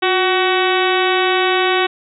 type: harmonic tone with a mistuned harmonic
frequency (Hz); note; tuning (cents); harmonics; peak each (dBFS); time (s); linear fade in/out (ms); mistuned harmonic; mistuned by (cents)
375.7; F#4; +26; 1 / 2 / 3 / 4 / 5 / 6 / 7 / 8 / 9 / 10; -17 / -20 / -22 / -23 / -24 / -25 / -25 / -26 / -27 / -27; 0.02-1.87; 10; 1; -60
effects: none